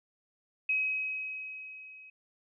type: tone with level ramp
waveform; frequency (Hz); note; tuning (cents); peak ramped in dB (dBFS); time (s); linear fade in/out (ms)
sine; 2542; D#7; +36; -25 to -49; 0.69-2.1; 5
effects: none